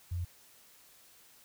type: tone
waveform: sine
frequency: 87.7 Hz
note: F2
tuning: 8 cents sharp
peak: -32 dBFS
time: 0.11-0.25 s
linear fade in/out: 10 ms
effects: white hiss -60 dBFS RMS until 1.44 s